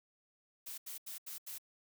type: noise bursts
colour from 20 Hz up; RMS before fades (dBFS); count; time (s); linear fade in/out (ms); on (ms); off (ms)
blue; -45; 5; 0.66-1.584; 10; 120; 81
effects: none